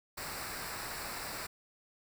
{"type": "noise with comb filter", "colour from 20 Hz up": "pink", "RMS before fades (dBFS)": -41, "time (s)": [0.17, 1.47], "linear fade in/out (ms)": 10, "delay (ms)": 0.31, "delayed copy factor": -0.65, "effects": []}